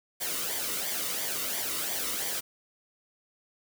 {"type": "noise with flanger", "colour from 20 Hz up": "white", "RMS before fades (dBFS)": -32, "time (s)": [0.2, 2.41], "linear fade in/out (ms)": 20, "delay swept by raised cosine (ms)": [0.74, 1.24], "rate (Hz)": 2.9, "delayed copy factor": -0.6, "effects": []}